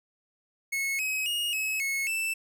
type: tone with pitch steps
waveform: 45% pulse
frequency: 2187 / 2545 / 2861 / 2572 / 2186 / 2653 Hz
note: C#7 / D#7 / F7 / E7 / C#7 / E7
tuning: -24 / +39 / +41 / -43 / -25 / +10 cents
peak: -27 dBFS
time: 0.72-2.34 s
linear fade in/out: 10 ms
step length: 270 ms
effects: none